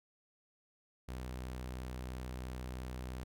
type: tone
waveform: sawtooth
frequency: 63 Hz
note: B1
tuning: 35 cents sharp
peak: -37 dBFS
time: 1.08-3.24 s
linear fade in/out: 10 ms
effects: none